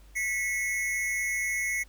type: tone pair together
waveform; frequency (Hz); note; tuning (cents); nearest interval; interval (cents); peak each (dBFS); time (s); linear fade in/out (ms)
square; 1975.5 / 2188; B6 / C#7; 0 / -23; major second; 177; -32 / -30; 0.15-1.84; 20
effects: added 50 Hz sine -50 dBFS peak until 1.88 s + pink hiss -61 dBFS RMS until 1.88 s